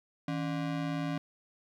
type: ring-modulated tone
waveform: square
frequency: 219.7 Hz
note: A3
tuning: 2 cents flat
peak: -29 dBFS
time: 0.28-1.18 s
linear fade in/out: 2 ms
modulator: 59 Hz
effects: low-pass 4000 Hz 12 dB/octave + 11-bit